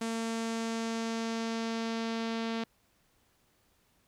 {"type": "tone with low-pass filter sweep", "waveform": "sawtooth", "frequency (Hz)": 227.2, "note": "A#3", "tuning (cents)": -44, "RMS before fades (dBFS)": -34, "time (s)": [0.01, 2.64], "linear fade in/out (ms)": 5, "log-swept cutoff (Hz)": [8400, 4100], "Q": 1.5, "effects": ["pink hiss -70 dBFS RMS until 4.07 s"]}